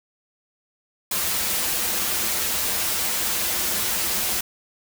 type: noise with comb filter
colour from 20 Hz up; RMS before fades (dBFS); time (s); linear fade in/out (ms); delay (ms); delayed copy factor
white; -24; 1.11-4.41; 5; 7.2; -0.8
effects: none